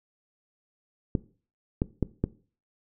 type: clicks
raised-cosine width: 3 ms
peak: -11 dBFS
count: 4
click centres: 1.152 / 1.819 / 2.027 / 2.24 s
effects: noise-tail reverb RT60 0.4 s tail -19 dB re dry